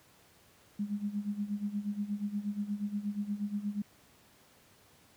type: tone with tremolo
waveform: sine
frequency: 205.4 Hz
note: G#3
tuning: 19 cents flat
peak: -29 dBFS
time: 0.79-3.82 s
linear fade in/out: 5 ms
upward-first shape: sine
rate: 8.4 Hz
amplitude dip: 80%
effects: pink hiss -62 dBFS RMS until 5.16 s + high-pass 80 Hz 12 dB/octave